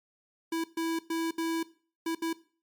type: tone bursts at uneven times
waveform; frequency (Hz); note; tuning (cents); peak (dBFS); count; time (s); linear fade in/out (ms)
square; 328.7; E4; -5; -29; 6; 0.52-0.64 / 0.77-0.99 / 1.1-1.31 / 1.38-1.63 / 2.06-2.15 / 2.22-2.33; 5
effects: noise-tail reverb RT60 0.4 s tail -18 dB re dry + MP3 96 kbps